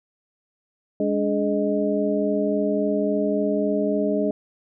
sine tone cluster, 204.8 / 288.4 / 421.1 / 619 Hz, G#3 / D4 / G#4 / D#5, -24 / -31 / +24 / -9 cents, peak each -25 dBFS, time 1-4.31 s, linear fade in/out 2 ms, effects none

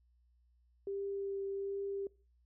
sine tone with vibrato, 395.1 Hz, G4, 14 cents sharp, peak -36 dBFS, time 0.87-2.07 s, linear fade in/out 2 ms, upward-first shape triangle, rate 1.3 Hz, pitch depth 11 cents each way, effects noise-tail reverb RT60 0.4 s tail -24 dB re dry + added 60 Hz sine -67 dBFS peak until 2.45 s

